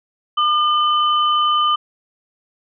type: tone pair together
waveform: sine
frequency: 1205 / 3036 Hz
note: D6 / F#7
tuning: +44 / +44 cents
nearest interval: octave + major third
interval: 1600 cents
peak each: -14 / -21 dBFS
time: 0.37-1.76 s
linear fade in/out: 10 ms
effects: none